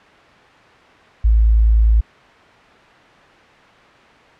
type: tone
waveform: sine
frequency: 55 Hz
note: A1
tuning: in tune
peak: -9 dBFS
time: 1.24-2.01 s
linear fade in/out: 10 ms
effects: white hiss -45 dBFS RMS until 4.39 s + low-pass 2000 Hz 12 dB/octave